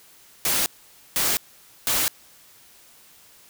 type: noise bursts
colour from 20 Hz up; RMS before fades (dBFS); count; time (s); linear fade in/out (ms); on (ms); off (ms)
white; -22; 3; 0.45-2.08; 0; 210; 500
effects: white hiss -52 dBFS RMS until 3.49 s